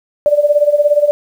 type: tone with tremolo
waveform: sine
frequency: 587.3 Hz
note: D5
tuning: in tune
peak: -5 dBFS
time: 0.26-1.11 s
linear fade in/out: 0 ms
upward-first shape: sine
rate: 17 Hz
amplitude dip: 80%
effects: 7-bit